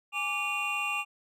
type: tone cluster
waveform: triangle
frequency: 828 / 1168 / 2449 / 2766 Hz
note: G#5 / D6 / D#7 / F7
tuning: -5 / -10 / -28 / -17 cents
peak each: -36 / -34 / -33 / -30 dBFS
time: 0.12-1.05 s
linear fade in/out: 50 ms
effects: none

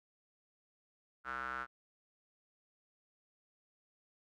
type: tone with band-pass filter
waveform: square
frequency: 64 Hz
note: C2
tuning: 38 cents flat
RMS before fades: -41 dBFS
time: 1.24-1.67 s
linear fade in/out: 50 ms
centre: 1400 Hz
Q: 8.2
effects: none

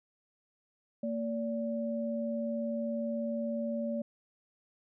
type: tone pair together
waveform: sine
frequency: 229.1 / 577.3 Hz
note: A#3 / D5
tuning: -30 / -30 cents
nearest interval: octave + major third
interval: 1600 cents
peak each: -33 / -35 dBFS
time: 1.03-4.02 s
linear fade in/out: 5 ms
effects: none

